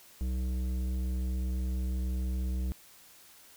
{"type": "tone with tanh clipping", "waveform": "sine", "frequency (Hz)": 63, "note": "B1", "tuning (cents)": 35, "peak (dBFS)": -31, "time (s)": [0.21, 2.72], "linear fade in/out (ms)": 0, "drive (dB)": 12, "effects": ["white hiss -56 dBFS RMS until 3.56 s"]}